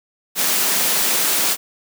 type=high-pass noise; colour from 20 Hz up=white; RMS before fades=-18 dBFS; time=0.35-1.57 s; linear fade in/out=50 ms; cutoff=160 Hz; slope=96 dB/octave; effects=none